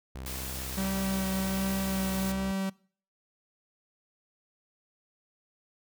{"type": "tone", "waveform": "sawtooth", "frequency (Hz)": 65.1, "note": "C2", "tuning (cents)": -8, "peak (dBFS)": -34, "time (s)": [0.15, 2.52], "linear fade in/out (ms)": 0}
{"type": "noise", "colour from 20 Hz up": "white", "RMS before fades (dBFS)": -39, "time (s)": [0.26, 2.32], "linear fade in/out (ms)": 2}
{"type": "tone with vibrato", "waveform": "45% pulse", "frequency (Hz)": 191.9, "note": "G3", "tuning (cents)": -37, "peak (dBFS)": -29, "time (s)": [0.77, 2.7], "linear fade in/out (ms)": 10, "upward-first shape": "sine", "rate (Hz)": 1.3, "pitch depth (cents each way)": 11}
{"effects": ["noise-tail reverb RT60 0.5 s tail -24 dB re dry"]}